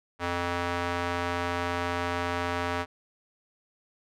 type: tone with band-pass filter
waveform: square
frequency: 87.31 Hz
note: F2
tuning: in tune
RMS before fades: -30 dBFS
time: 0.19-2.86 s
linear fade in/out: 50 ms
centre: 1300 Hz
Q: 0.75
effects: none